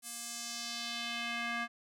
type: tone with band-pass filter sweep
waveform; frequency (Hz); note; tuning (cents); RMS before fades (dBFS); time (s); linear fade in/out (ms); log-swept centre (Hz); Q
square; 235.1; A#3; +15; -39; 0.02-1.68; 50; 9900 to 1700; 1.6
effects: none